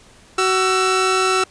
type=tone pair together; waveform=sawtooth; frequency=375.1 / 1332 Hz; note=F#4 / E6; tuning=+24 / +18 cents; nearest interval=octave + minor seventh; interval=2194 cents; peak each=-14 dBFS; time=0.38-1.44 s; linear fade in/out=5 ms; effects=pink hiss -48 dBFS RMS until 1.5 s + resampled to 22050 Hz